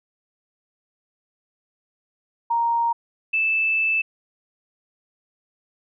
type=tone pair in turn; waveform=sine; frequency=933 / 2634 Hz; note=A#5 / E7; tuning=+1 / -2 cents; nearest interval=octave + tritone; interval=1797 cents; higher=second; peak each=-18 dBFS; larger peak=neither; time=2.5-2.93 / 3.33-4.02 s; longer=second; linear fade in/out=10 ms; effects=none